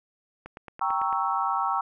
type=click train; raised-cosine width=0.5 ms; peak=-25 dBFS; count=7; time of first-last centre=0.46-1.127 s; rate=8.99 Hz
type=chord; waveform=sine; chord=G diminished seventh; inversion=none; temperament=equal; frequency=784 / 932.3 / 1108.7 / 1318.5 Hz; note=G5 / Bb5 / Db6 / Fb6; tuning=0 / 0 / 0 / 0 cents; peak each=-29 dBFS; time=0.81-1.81 s; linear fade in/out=5 ms
effects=none